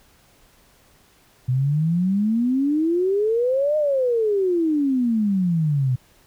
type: exponential two-way sweep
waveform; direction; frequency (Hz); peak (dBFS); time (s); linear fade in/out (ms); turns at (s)
sine; up then down; 123.47 to 617 to 123.47; -17; 1.48-5.96; 10; 3.77
effects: pink hiss -56 dBFS RMS until 6.26 s